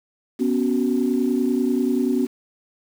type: chord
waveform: sine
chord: B suspended second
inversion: none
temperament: equal with one note detuned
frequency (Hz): 246.9 / 277.2 / 373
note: B3 / C#4 / F#4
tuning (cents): 0 / 0 / +14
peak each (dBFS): -20 / -22 / -24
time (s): 0.39-2.27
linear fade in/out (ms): 20
effects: tanh soft clip ceiling -9 dBFS + 7-bit